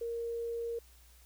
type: tone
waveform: sine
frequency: 466.2 Hz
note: A#4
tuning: in tune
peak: -34 dBFS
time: 0.01-0.79 s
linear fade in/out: 5 ms
effects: added 60 Hz sine -58 dBFS peak until 1.25 s + white hiss -63 dBFS RMS until 1.25 s